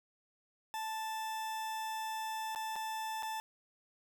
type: tone with dropouts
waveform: 40% pulse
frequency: 880 Hz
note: A5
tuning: in tune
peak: -36 dBFS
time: 0.74-3.4 s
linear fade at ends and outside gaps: 0 ms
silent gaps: 2.549-2.559 / 2.757-2.762 / 3.225-3.231 s
effects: none